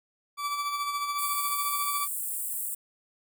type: tone with tremolo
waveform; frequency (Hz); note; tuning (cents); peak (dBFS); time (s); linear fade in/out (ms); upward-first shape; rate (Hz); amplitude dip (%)
40% pulse; 1157; D6; -26; -26; 0.37-2.08; 50; sine; 14; 45
type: high-pass noise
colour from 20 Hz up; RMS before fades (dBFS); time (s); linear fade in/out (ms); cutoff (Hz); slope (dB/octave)
pink; -33; 1.18-2.75; 10; 7800; 96
effects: none